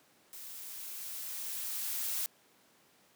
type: noise with level ramp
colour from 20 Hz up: blue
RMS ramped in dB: -47 to -34 dBFS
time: 0.33-2.26 s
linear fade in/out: 0 ms
effects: pink hiss -65 dBFS RMS until 3.15 s + high-pass 200 Hz 12 dB/octave